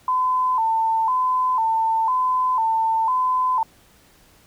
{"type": "tone with vibrato", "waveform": "sine", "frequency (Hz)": 954, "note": "A#5", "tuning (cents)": 40, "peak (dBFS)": -17, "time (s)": [0.08, 3.63], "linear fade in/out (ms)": 2, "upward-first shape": "square", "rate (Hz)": 1, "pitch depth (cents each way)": 110, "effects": ["pink hiss -54 dBFS RMS until 4.46 s"]}